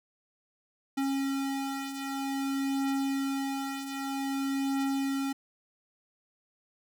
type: beating tone pair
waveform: square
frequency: 272.5 / 273.02 Hz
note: C#4 / C#4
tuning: -29 / -26 cents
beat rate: 0.52 Hz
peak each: -37 / -31 dBFS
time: 0.97-5.33 s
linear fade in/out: 10 ms
effects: none